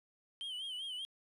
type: tone with vibrato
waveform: triangle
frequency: 3096 Hz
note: G7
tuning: 22 cents flat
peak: -38 dBFS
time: 0.41-1.05 s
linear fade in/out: 0 ms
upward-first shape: sine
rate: 5.1 Hz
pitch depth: 90 cents each way
effects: resampled to 32000 Hz + 12-bit